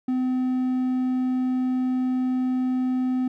triangle tone, 255.2 Hz, C4, 43 cents flat, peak -19 dBFS, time 0.08-3.28 s, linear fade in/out 5 ms, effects none

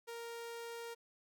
sawtooth tone, 466.2 Hz, A#4, in tune, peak -40 dBFS, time 0.07-0.95 s, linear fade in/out 20 ms, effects none

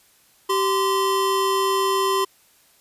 square tone pair together, 386.9 / 1032.9 Hz, G4 / C6, -23 / -23 cents, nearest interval octave + perfect fourth, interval 1700 cents, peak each -22 dBFS, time 0.49-2.25 s, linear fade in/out 10 ms, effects white hiss -57 dBFS RMS until 2.8 s + resampled to 32000 Hz

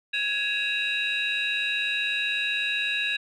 sine tone cluster, 1668 / 2536 / 2752 / 3832 Hz, G#6 / D#7 / F7 / A#7, +7 / +32 / -26 / +47 cents, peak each -29 dBFS, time 0.13-3.17 s, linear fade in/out 10 ms, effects tanh soft clip ceiling -17 dBFS

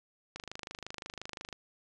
click train, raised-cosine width 0.2 ms, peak -23 dBFS, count 31, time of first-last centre 0.36-1.527 s, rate 25.7 Hz, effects resampled to 22050 Hz

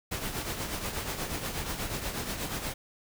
pink noise with tremolo, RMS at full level -32 dBFS, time 0.11-2.74 s, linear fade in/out 10 ms, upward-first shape triangle, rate 8.3 Hz, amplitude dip 60%, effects none

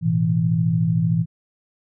sine chord, A suspended second, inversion none, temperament equal, 110 / 123.47 / 164.81 Hz, A2 / B2 / E3, 0 / 0 / 0 cents, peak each -23 / -24 / -18 dBFS, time 0.01-1.26 s, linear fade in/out 50 ms, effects none

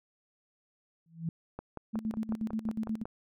sine tone with exponential growth, 164.81 Hz, E3, in tune, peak -27 dBFS, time 1.06-1.29 s, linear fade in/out 2 ms, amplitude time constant 49 ms
click train, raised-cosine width 1 ms, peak -25 dBFS, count 9, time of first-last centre 1.59-3.055 s, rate 5.46 Hz
sine tone with tremolo, 220 Hz, A3, in tune, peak -29 dBFS, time 1.93-3.04 s, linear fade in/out 20 ms, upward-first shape square, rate 8.3 Hz, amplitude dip 80%
effects none

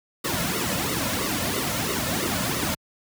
pink noise with flanger, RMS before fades -26 dBFS, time 0.24-2.75 s, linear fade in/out 10 ms, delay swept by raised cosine 1.2 to 2.6 ms, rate 3 Hz, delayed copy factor -0.8, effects high-pass 60 Hz 12 dB/octave

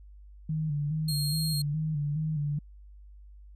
sine tone with vibrato, 151.1 Hz, D3, 50 cents sharp, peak -27 dBFS, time 0.49-2.59 s, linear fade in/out 5 ms, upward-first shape square, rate 2.4 Hz, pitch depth 60 cents each way
sawtooth tone, 4243 Hz, C8, 23 cents sharp, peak -28 dBFS, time 1.08-1.62 s, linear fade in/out 5 ms
effects added 50 Hz sine -47 dBFS peak until 3.55 s + resampled to 32000 Hz

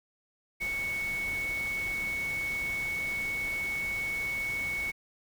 sine tone in noise, 2217 Hz, C#7, in tune, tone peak -30 dBFS, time 0.6-4.92 s, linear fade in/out 20 ms, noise pink, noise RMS -43 dBFS, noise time 0.6-4.92 s, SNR +10 dB, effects none

